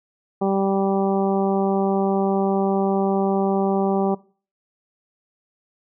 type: harmonic tone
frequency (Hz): 195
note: G3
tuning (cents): -9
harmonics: 1 / 2 / 3 / 4 / 5 / 6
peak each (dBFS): -22 / -22 / -27 / -25 / -34 / -35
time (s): 0.41-4.15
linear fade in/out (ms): 10
effects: noise-tail reverb RT60 0.4 s tail -21 dB re dry